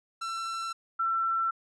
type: tone pair in turn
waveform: 45% pulse / sine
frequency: 1344 / 1344 Hz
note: E6 / E6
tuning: +33 / +33 cents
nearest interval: unison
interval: 0 cents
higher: neither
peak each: -32 / -25 dBFS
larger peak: second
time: 0.21-0.73 / 0.99-1.51 s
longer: neither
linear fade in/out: 10 ms
effects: low-pass 8000 Hz 12 dB/octave